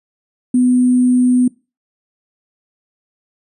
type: tone with sample-and-hold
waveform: sine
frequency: 249.5 Hz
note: B3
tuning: 18 cents sharp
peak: -9 dBFS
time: 0.54-1.48 s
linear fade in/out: 5 ms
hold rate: 8820 Hz
effects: noise-tail reverb RT60 0.3 s tail -23 dB re dry + resampled to 32000 Hz